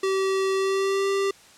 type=tone with pitch glide; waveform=square; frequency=384.7 to 393.5 Hz; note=G4 to G4; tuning=-33 to +7 cents; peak=-22 dBFS; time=0.03-1.31 s; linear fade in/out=5 ms; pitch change=+40 cents; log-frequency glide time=0.54-1.09 s; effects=white hiss -51 dBFS RMS until 1.57 s + low-pass 8000 Hz 12 dB/octave